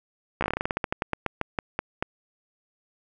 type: slowing click train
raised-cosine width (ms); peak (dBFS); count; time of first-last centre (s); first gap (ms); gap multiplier
0.5; -10; 21; 0.41-2.025; 14; 1.16
effects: none